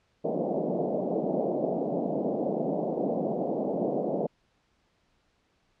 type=band-pass noise; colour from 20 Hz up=white; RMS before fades=-29 dBFS; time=0.24-4.27 s; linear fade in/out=10 ms; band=160 to 690 Hz; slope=48 dB/octave; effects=pink hiss -70 dBFS RMS until 5.8 s + low-pass 5000 Hz 12 dB/octave